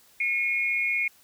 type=tone pair together; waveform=sine; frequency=2171 / 2435 Hz; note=C#7 / D#7; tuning=-37 / -38 cents; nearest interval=major second; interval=199 cents; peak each=-25 / -27 dBFS; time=0.2-1.08 s; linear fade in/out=5 ms; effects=white hiss -58 dBFS RMS until 1.23 s